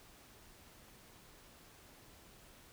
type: silence
effects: pink hiss -60 dBFS RMS until 2.72 s